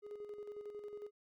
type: tone with tremolo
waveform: triangle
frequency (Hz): 415.3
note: G#4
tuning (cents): 0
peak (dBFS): -40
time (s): 0.02-1.11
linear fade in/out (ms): 50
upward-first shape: square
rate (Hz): 11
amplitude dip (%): 55
effects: tanh soft clip ceiling -38 dBFS